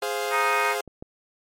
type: chord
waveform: sawtooth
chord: F minor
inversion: first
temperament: equal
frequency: 415.3 / 523.3 / 698.5 Hz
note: Ab4 / C5 / F5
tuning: 0 / 0 / 0 cents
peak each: -25 / -27 / -27 dBFS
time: 0.02-0.81 s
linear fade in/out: 5 ms
type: harmonic tone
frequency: 311.1 Hz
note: D#4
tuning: in tune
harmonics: 3 / 4 / 5 / 6 / 7 / 8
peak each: -27 / -25 / -30 / -32 / -30 / -30 dBFS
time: 0.3-0.76 s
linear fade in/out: 50 ms
type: clicks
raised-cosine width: 2 ms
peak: -29 / -24 dBFS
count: 2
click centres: 0.877 / 1.025 s
effects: MP3 64 kbps